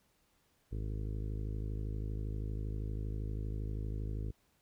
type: harmonic tone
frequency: 52.6 Hz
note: G#1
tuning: 23 cents sharp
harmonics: 1 / 2 / 3 / 4 / 5 / 6 / 7 / 8 / 9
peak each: -37 / -40 / -49 / -51 / -53 / -52 / -56 / -54 / -58 dBFS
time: 0.71-4.32 s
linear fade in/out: 20 ms
effects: pink hiss -73 dBFS RMS until 4.61 s